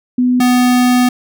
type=tone pair in turn; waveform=sine / square; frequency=249.3 / 248.4 Hz; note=B3 / B3; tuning=+16 / +10 cents; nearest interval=unison; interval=6 cents; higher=first; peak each=-9 dBFS; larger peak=neither; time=0.18-0.4 / 0.4-1.09 s; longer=second; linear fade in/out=5 ms; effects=none